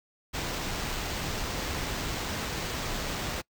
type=noise with sample-and-hold; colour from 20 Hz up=pink; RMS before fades=-33 dBFS; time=0.33-3.42 s; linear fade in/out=20 ms; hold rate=11025 Hz; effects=noise-tail reverb RT60 0.1 s tail -24 dB re dry